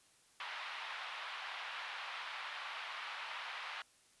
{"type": "band-pass noise", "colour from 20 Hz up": "pink", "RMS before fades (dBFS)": -45, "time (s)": [0.4, 3.82], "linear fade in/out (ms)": 2, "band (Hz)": [890, 3600], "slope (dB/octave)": 24, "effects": ["white hiss -68 dBFS RMS until 4.2 s", "resampled to 24000 Hz"]}